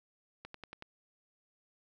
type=click train; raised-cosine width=0.3 ms; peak=-29 dBFS; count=5; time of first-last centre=0.45-0.824 s; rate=10.7 Hz; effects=none